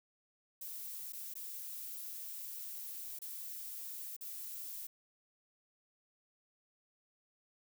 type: noise with dropouts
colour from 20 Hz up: violet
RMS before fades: -45 dBFS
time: 0.61-4.87 s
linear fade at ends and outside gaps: 5 ms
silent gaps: 1.124-1.13 / 1.339-1.353 / 3.189-3.217 / 4.166-4.209 s
effects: none